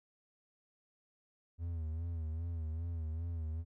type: tone with vibrato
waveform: triangle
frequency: 81.8 Hz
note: E2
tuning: 13 cents flat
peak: -34 dBFS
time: 1.58-3.65 s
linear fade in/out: 50 ms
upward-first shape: sine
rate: 2.5 Hz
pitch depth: 78 cents each way
effects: none